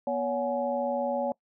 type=tone cluster; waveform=sine; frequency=242.8 / 564 / 743 / 843 Hz; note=B3 / C#5 / F#5 / G#5; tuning=-29 / +30 / +7 / +26 cents; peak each=-34 / -28 / -34 / -34 dBFS; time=0.07-1.32 s; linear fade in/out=2 ms; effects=noise-tail reverb RT60 0.1 s tail -23 dB re dry